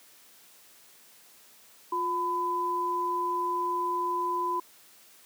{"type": "tone pair together", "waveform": "sine", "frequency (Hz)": [353.9, 1004.2], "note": ["F4", "B5"], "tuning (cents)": [23, 29], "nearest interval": "octave + tritone", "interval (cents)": 1806, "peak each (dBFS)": [-34, -27], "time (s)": [1.92, 4.6], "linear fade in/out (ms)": 5, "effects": ["white hiss -56 dBFS RMS until 5.25 s", "high-pass 150 Hz 12 dB/octave"]}